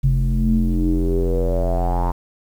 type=tone with low-pass filter sweep; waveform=square; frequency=43.65 Hz; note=F1; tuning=in tune; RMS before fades=-18 dBFS; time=0.03-2.12 s; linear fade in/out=10 ms; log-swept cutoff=140 to 960 Hz; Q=7.2; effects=8-bit